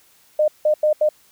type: tone bursts at uneven times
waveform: sine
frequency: 609 Hz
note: D#5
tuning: 37 cents flat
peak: -13 dBFS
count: 4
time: 0.39-0.48 / 0.65-0.74 / 0.83-0.93 / 1.01-1.09 s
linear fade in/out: 5 ms
effects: white hiss -55 dBFS RMS until 1.31 s